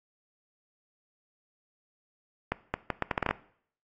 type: accelerating click train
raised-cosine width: 0.5 ms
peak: -12 dBFS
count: 10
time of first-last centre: 2.52-3.31 s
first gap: 220 ms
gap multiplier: 0.74
effects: noise-tail reverb RT60 0.6 s tail -19 dB re dry + AAC 32 kbps